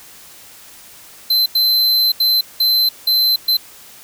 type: tone bursts at uneven times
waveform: square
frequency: 4080 Hz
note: C8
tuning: 44 cents flat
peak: -12 dBFS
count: 6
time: 1.3-1.46 / 1.55-2.12 / 2.2-2.41 / 2.6-2.89 / 3.07-3.36 / 3.48-3.57 s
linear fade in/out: 5 ms
effects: white hiss -41 dBFS RMS until 4.03 s